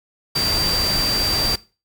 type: tone in noise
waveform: sine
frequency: 4699 Hz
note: D8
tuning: in tune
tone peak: -19 dBFS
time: 0.35-1.56 s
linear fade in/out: 10 ms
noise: pink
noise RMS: -24 dBFS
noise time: 0.35-1.56 s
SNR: +2 dB
effects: noise-tail reverb RT60 0.3 s tail -19 dB re dry